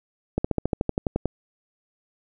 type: slowing click train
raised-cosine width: 2 ms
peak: -9 dBFS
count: 12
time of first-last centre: 0.38-1.257 s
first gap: 65 ms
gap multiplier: 1.04
effects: none